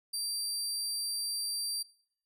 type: tone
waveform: 25% pulse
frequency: 4699 Hz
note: D8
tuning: in tune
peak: -28 dBFS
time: 0.13-1.83 s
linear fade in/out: 10 ms
effects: noise-tail reverb RT60 0.6 s tail -21 dB re dry

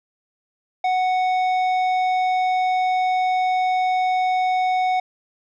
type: tone with tanh clipping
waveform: triangle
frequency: 740 Hz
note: F#5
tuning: in tune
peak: -19 dBFS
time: 0.84-5 s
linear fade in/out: 5 ms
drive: 14 dB
effects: none

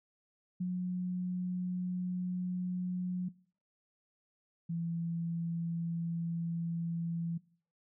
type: tone pair in turn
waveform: sine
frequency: 180.9 / 168.01 Hz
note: F#3 / E3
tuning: -39 / +33 cents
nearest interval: minor second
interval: 128 cents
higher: first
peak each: -31 / -33 dBFS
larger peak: first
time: 0.6-3.29 / 4.69-7.38 s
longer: neither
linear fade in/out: 10 ms
effects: noise-tail reverb RT60 0.5 s tail -21 dB re dry

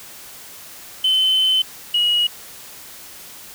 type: tone pair in turn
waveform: sine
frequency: 3057 / 2902 Hz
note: G7 / F#7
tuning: -44 / -34 cents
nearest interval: minor second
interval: 90 cents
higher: first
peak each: -12 / -13 dBFS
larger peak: first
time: 1.04-1.62 / 1.94-2.27 s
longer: first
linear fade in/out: 5 ms
effects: tanh soft clip ceiling -11 dBFS + white hiss -39 dBFS RMS until 3.54 s

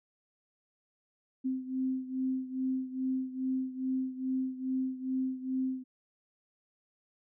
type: beating tone pair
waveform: sine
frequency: 259.7 / 262.1 Hz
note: C4 / C4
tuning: -13 / +3 cents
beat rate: 2.4 Hz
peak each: -32 / -36 dBFS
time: 1.44-5.84 s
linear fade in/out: 20 ms
effects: none

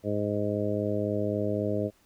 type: harmonic tone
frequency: 103.8 Hz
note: G#2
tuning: in tune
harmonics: 1 / 2 / 3 / 4 / 5 / 6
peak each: -33 / -33 / -33 / -33 / -33 / -33 dBFS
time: 0.03-1.91 s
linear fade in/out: 50 ms
effects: pink hiss -64 dBFS RMS until 2.05 s

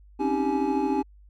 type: tone cluster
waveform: triangle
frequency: 266.5 / 280.2 / 312.7 / 392.6 / 845 Hz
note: C4 / C#4 / D#4 / G4 / G#5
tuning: +32 / +19 / +9 / +3 / +30 cents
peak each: -27 dBFS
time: 0.19-1.03 s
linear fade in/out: 20 ms
effects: added 50 Hz sine -49 dBFS peak until 1.29 s

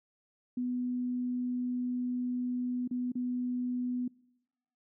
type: tone with dropouts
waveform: sine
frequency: 248 Hz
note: B3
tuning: 7 cents sharp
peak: -30 dBFS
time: 0.57-4.08 s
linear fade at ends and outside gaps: 5 ms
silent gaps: 2.877-2.91 / 3.12-3.153 s
effects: noise-tail reverb RT60 0.9 s tail -25 dB re dry

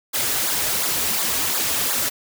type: noise with flanger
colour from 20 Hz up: white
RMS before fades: -22 dBFS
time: 0.13-2.1 s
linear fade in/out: 20 ms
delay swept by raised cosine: 0.34 to 5.84 ms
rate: 2.8 Hz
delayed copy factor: -0.8
effects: none

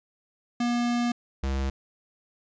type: tone pair in turn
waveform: square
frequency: 239.8 / 67.29 Hz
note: A#3 / C2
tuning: +49 / +49 cents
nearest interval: octave + minor seventh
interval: 2200 cents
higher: first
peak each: -24 / -26 dBFS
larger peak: first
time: 0.6-1.12 / 1.43-1.7 s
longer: first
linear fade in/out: 5 ms
effects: resampled to 16000 Hz

